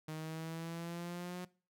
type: exponential sweep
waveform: sawtooth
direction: up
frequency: 155.56 to 180.8 Hz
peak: -37 dBFS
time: 0.08-1.45 s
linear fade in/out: 5 ms
effects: noise-tail reverb RT60 0.4 s tail -22 dB re dry